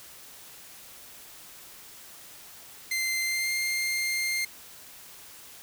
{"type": "tone with pitch glide", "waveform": "sawtooth", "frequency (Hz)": [2082, 2110], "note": ["C7", "C7"], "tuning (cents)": [-9, 14], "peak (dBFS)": -23, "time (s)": [2.91, 4.45], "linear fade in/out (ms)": 5, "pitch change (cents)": 23, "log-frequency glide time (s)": [3.24, 3.51], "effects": ["white hiss -48 dBFS RMS until 5.62 s"]}